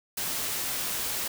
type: noise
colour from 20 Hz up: white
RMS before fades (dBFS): -31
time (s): 0.17-1.28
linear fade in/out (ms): 5
effects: none